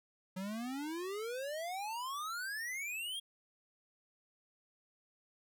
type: exponential sweep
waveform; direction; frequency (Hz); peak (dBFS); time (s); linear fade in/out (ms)
square; up; 182.3 to 3311; -39; 0.36-3.2; 10
effects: none